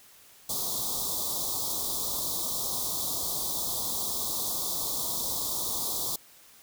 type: band-stop noise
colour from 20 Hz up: white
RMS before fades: -31 dBFS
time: 0.49-6.16 s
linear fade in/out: 5 ms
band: 1200 to 3400 Hz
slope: 96 dB/octave
effects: white hiss -55 dBFS RMS until 6.62 s